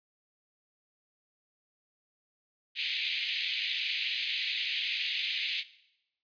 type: band-pass noise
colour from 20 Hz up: pink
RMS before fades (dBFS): -33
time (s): 2.75-5.64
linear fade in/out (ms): 50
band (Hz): 2200 to 4300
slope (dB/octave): 48
effects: noise-tail reverb RT60 0.8 s tail -17 dB re dry + resampled to 11025 Hz